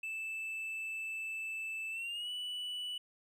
triangle tone with pitch glide, 2637 to 2960 Hz, E7 to F#7, 0 to 0 cents, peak -36 dBFS, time 0.03-2.98 s, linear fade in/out 5 ms, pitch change +200 cents, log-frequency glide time 1.91-2.3 s, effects none

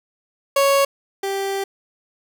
30% pulse tone pair in turn, 554.4 / 392 Hz, C#5 / G4, 0 / 0 cents, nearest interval tritone, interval 600 cents, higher first, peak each -11 / -19 dBFS, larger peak first, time 0.56-0.85 / 1.23-1.64 s, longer second, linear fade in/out 5 ms, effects none

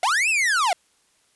45% pulse linear two-way sweep, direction up then down, 659.3 to 2722 to 659.3 Hz, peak -18 dBFS, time 0.03-0.73 s, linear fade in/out 2 ms, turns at 0.29 s, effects white hiss -63 dBFS RMS until 1.35 s + resampled to 24000 Hz

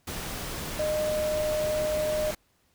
sine tone in noise, 612 Hz, D#5, 29 cents flat, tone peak -25 dBFS, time 0.79-2.31 s, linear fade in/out 5 ms, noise pink, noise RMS -35 dBFS, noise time 0.07-2.35 s, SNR +7 dB, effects pink hiss -68 dBFS RMS until 2.74 s

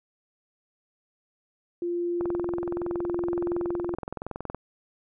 sine tone with tremolo, 347.5 Hz, F4, 9 cents flat, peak -25 dBFS, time 1.82-3.95 s, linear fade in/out 2 ms, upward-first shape sine, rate 0.8 Hz, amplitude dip 30%
click train, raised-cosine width 1 ms, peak -19 dBFS, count 51, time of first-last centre 2.21-4.546 s, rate 21.4 Hz
effects none

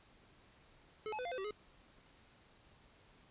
square tone with pitch steps, 431.5 / 858 / 501 / 697 / 511 / 384.8 / 421.4 Hz, A4 / A5 / B4 / F5 / C5 / G4 / G#4, -34 / -44 / +25 / -4 / -41 / -32 / +25 cents, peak -40 dBFS, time 1.06-1.508 s, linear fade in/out 0 ms, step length 64 ms, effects pink hiss -65 dBFS RMS until 3.3 s + resampled to 8000 Hz

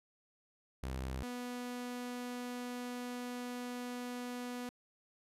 sawtooth tone pair in turn, 65.1 / 245.8 Hz, C2 / B3, -8 / -8 cents, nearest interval octave + major seventh, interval 2300 cents, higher second, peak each -34 / -36 dBFS, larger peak first, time 0.83-1.23 / 1.23-4.69 s, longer second, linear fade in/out 0 ms, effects resampled to 32000 Hz

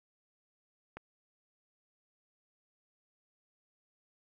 click, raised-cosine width 0.5 ms, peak -28 dBFS, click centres 0.97 s, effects none

